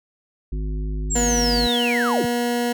harmonic tone, 51.91 Hz, G#1, in tune, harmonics 1 / 3 / 5 / 7, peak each -23 / -33 / -37 / -40 dBFS, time 0.52-1.67 s, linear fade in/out 5 ms
sine linear sweep, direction down, 7670 to 38.89 Hz, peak -21 dBFS, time 1.1-2.26 s, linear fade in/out 20 ms
20% pulse tone, 240 Hz, B3, 49 cents flat, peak -15 dBFS, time 1.15-2.73 s, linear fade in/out 10 ms
effects none

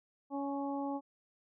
harmonic tone with a mistuned harmonic, 279.7 Hz, C#4, 16 cents sharp, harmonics 1 / 2 / 3 / 4, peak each -36 / -42 / -40 / -48 dBFS, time 0.3-1.01 s, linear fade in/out 50 ms, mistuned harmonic 4, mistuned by -20 cents, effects none

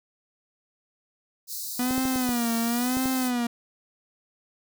white high-pass noise, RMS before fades -34 dBFS, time 1.47-3.32 s, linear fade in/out 50 ms, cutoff 3900 Hz, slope 96 dB/octave
45% pulse tone with vibrato, 245.1 Hz, B3, 13 cents flat, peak -24 dBFS, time 1.79-3.47 s, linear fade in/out 5 ms, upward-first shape sine, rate 0.97 Hz, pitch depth 110 cents each way
clicks, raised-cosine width 2 ms, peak -20 dBFS, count 7, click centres 1.909 / 1.98 / 2.054 / 2.159 / 2.291 / 2.97 / 3.057 s
effects none

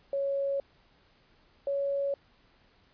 sine tone pair in turn, 554.4 / 558.6 Hz, C#5 / C#5, 0 / +13 cents, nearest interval unison, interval 13 cents, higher second, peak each -27 dBFS, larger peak neither, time 0.13-0.6 / 1.67-2.14 s, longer neither, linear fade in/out 2 ms, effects pink hiss -64 dBFS RMS until 2.93 s + resampled to 11025 Hz

